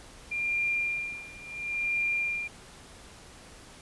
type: tone with tremolo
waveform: sine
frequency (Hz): 2394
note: D7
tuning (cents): +33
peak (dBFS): -25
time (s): 0.31-2.48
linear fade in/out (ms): 10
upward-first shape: sine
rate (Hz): 0.72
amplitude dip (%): 90
effects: pink hiss -50 dBFS RMS until 3.81 s + resampled to 24000 Hz